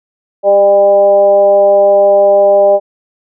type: tone with frequency modulation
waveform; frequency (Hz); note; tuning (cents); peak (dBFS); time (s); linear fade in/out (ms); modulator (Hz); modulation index
sine; 600; D5; +37; -4; 0.43-2.8; 50; 202; 0.6
effects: none